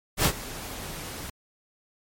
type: noise with ADSR envelope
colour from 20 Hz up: pink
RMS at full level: -19 dBFS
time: 0.17-1.3 s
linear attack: 78 ms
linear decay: 72 ms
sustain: -18 dB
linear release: 5 ms
effects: MP3 64 kbps